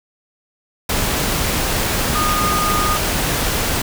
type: tone in noise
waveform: sine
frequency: 1228 Hz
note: D#6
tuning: 23 cents flat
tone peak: -18 dBFS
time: 2.15-2.97 s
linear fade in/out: 5 ms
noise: pink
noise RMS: -19 dBFS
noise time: 0.89-3.82 s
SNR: -2 dB
effects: none